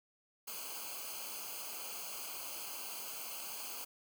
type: noise with comb filter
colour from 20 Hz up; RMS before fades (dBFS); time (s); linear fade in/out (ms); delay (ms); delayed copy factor
white; -44; 0.47-3.85; 10; 0.54; -0.9
effects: none